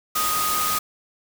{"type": "tone in noise", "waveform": "sine", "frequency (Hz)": 1244.5, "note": "D#6", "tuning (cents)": 0, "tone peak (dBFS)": -23, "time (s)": [0.15, 0.79], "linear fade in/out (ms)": 10, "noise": "white", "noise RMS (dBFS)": -25, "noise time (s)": [0.15, 0.79], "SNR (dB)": -1, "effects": []}